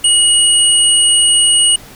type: tone pair together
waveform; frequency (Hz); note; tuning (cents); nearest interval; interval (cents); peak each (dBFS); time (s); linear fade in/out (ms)
sine; 2900 / 8784; F#7 / C#9; -35 / -17; octave + perfect fifth; 1918; -10; 0.04-1.76; 5
effects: pink hiss -37 dBFS RMS until 1.95 s